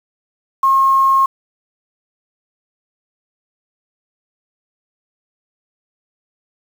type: tone with quantisation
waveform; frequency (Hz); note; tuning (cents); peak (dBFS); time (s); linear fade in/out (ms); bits
sine; 1077; C6; +50; -9; 0.63-1.26; 5; 6
effects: none